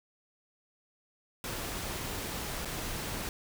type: noise with dropouts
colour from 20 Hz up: pink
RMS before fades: -37 dBFS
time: 1.44-3.29 s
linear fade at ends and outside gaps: 1 ms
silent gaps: 2.649-2.655 s
effects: none